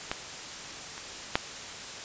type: clicks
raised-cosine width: 0.3 ms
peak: -13 / -25 / -6 dBFS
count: 3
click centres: 0.115 / 0.979 / 1.355 s
effects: white hiss -40 dBFS RMS until 2.04 s + resampled to 16000 Hz